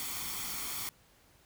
white noise with comb filter, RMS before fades -38 dBFS, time 0-0.89 s, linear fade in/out 0 ms, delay 0.9 ms, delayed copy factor +0.55, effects pink hiss -64 dBFS RMS until 1.45 s

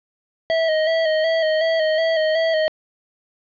square tone with vibrato, 639 Hz, D#5, 46 cents sharp, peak -17 dBFS, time 0.5-2.68 s, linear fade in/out 0 ms, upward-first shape square, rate 2.7 Hz, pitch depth 37 cents each way, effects resampled to 11025 Hz + 9-bit

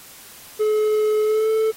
triangle tone with pitch glide, 428.1 to 439.6 Hz, A4 to A4, -47 to -2 cents, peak -14 dBFS, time 0.59-1.72 s, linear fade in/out 20 ms, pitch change +45 cents, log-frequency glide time 1.24-1.49 s, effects white hiss -43 dBFS RMS until 1.76 s + AAC 48 kbps

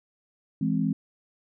sine chord, E augmented, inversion none, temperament equal, 164.81 / 207.7 / 261.6 Hz, E3 / G#3 / B#3, 0 / 0 / 0 cents, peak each -27 dBFS, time 0.61-0.93 s, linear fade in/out 5 ms, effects none

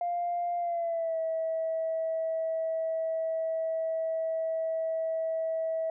sine tone with pitch glide, 698.5 to 648 Hz, F5 to E5, 0 to -30 cents, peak -27 dBFS, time 0.01-5.9 s, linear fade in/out 2 ms, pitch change -130 cents, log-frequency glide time 0.58-1.18 s, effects tanh soft clip ceiling -23 dBFS

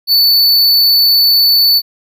square tone, 4484 Hz, C#8, 19 cents sharp, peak -7 dBFS, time 0.07-1.82 s, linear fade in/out 50 ms, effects none

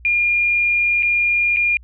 sine tone with dropouts, 2414 Hz, D7, 47 cents sharp, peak -14 dBFS, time 0.05-1.77 s, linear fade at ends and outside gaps 1 ms, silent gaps 1.025-1.03 / 1.563-1.569 s, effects added 60 Hz sine -40 dBFS peak until 1.83 s

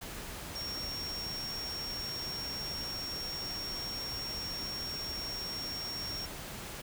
sine tone in noise, 5540 Hz, F8, 15 cents flat, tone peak -37 dBFS, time 0.55-6.26 s, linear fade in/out 10 ms, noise pink, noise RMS -43 dBFS, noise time 0.01-6.82 s, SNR +3 dB, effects none

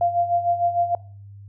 sine tone with tremolo, 694 Hz, F5, 11 cents flat, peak -15 dBFS, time 0.01-0.95 s, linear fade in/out 2 ms, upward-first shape sine, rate 6.6 Hz, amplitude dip 70%, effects noise-tail reverb RT60 0.5 s tail -23 dB re dry + added 100 Hz sine -39 dBFS peak until 1.48 s

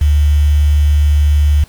sine tone with quantisation, 73.42 Hz, D2, in tune, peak -7 dBFS, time 0.01-1.64 s, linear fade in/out 5 ms, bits 5, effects pink hiss -45 dBFS RMS until 1.68 s

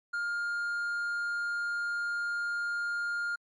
triangle tone, 1410 Hz, F6, 16 cents sharp, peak -28 dBFS, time 0.13-3.36 s, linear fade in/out 10 ms, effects MP3 48 kbps

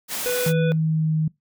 white high-pass noise, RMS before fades -28 dBFS, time 0.08-0.53 s, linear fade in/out 50 ms, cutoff 110 Hz, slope 48 dB/octave
harmonic tone, 493.9 Hz, B4, in tune, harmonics 1 / 3 / 5 / 7, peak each -22 / -32 / -36 / -39 dBFS, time 0.26-0.72 s, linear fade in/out 0 ms
sine tone with pitch glide, 159.8 to 156.78 Hz, D#3 to D#3, +47 to +13 cents, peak -18 dBFS, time 0.46-1.28 s, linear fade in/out 5 ms, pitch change -34 cents, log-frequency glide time 0.65-1.16 s
effects noise-tail reverb RT60 0.2 s tail -24 dB re dry

